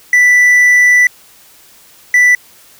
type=tone bursts at uneven times; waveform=triangle; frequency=1975.5 Hz; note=B6; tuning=in tune; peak=-3 dBFS; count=2; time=0.13-1.07 / 2.14-2.35 s; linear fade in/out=2 ms; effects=white hiss -43 dBFS RMS until 2.79 s